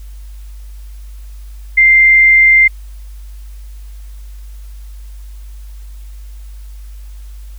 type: tone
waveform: sine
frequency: 2093 Hz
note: C7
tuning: in tune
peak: -4 dBFS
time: 1.77-2.68 s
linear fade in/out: 10 ms
effects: added 50 Hz sine -28 dBFS peak until 7.58 s + white hiss -49 dBFS RMS until 7.58 s